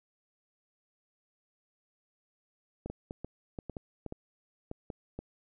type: clicks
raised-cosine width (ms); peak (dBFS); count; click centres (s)
2; -25; 12; 2.86 / 2.9 / 3.109 / 3.246 / 3.588 / 3.697 / 3.768 / 4.063 / 4.124 / 4.714 / 4.902 / 5.19
effects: none